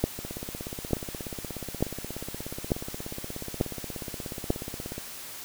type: two click trains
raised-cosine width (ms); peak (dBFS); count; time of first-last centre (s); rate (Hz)
2; -22 / -9; 81 / 6; 0.19-4.98 / 0.04-4.504; 16.7 / 1.12
effects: white hiss -41 dBFS RMS until 5.44 s